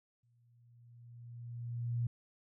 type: tone with exponential growth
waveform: sine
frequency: 118.9 Hz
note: A#2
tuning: 35 cents sharp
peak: -30 dBFS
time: 0.23-2.07 s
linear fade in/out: 5 ms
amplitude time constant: 400 ms
effects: none